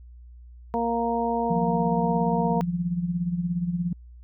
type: harmonic tone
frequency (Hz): 233.1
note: A#3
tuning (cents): 0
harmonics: 1 / 2 / 3 / 4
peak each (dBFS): -28 / -28 / -28 / -28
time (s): 0.74-2.61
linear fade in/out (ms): 0
type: tone with tremolo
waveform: sine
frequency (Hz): 174.6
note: F3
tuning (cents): 0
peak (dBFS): -21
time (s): 1.5-3.93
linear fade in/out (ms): 5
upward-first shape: sine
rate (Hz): 17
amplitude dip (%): 65
effects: added 60 Hz sine -43 dBFS peak until 4.23 s